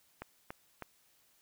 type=clicks; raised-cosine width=0.5 ms; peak=-26 dBFS; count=3; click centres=0.22 / 0.505 / 0.823 s; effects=white hiss -69 dBFS RMS until 1.41 s